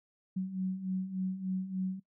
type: beating tone pair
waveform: sine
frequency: 185 / 188.4 Hz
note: F#3 / F#3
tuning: 0 / +32 cents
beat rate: 3.4 Hz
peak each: -38 / -33 dBFS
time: 0.36-2 s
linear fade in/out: 10 ms
effects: noise-tail reverb RT60 0.1 s tail -21 dB re dry